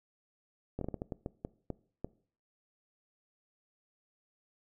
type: slowing click train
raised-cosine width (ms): 2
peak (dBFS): -23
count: 11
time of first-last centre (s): 0.79-2.046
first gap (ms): 23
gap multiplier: 1.35
effects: noise-tail reverb RT60 0.5 s tail -21 dB re dry